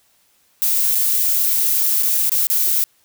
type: noise with dropouts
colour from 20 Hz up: violet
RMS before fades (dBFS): -17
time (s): 0.62-2.84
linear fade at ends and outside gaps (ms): 0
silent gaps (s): 0.949-0.954 / 2.025-2.032 / 2.295-2.318 / 2.47-2.5
effects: white hiss -59 dBFS RMS until 3.04 s